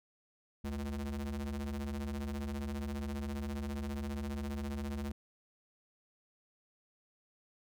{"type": "ring-modulated tone", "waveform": "square", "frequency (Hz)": 69.3, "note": "C#2", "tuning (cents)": 0, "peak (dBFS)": -34, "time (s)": [0.64, 5.12], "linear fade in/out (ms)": 5, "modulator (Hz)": 146, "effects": []}